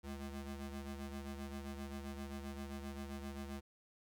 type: ring-modulated tone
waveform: 30% pulse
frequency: 140 Hz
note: C#3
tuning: 18 cents sharp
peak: -38 dBFS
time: 0.03-3.61 s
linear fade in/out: 20 ms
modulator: 66.2 Hz
effects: none